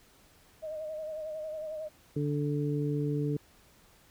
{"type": "tone with vibrato", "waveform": "sine", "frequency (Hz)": 622.3, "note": "D#5", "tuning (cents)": 0, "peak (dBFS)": -35, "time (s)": [0.62, 1.89], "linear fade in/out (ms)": 20, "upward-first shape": "sine", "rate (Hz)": 11, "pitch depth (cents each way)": 42}
{"type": "harmonic tone", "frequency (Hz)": 146.2, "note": "D3", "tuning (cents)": -7, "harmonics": [1, 2, 3], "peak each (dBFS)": [-30, -33, -35], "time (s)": [2.16, 3.37], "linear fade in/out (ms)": 5}
{"effects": ["pink hiss -61 dBFS RMS until 4.1 s"]}